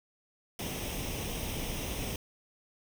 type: noise with comb filter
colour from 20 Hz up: pink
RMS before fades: -36 dBFS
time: 0.59-2.16 s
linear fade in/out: 2 ms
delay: 0.34 ms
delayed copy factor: +0.6
effects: none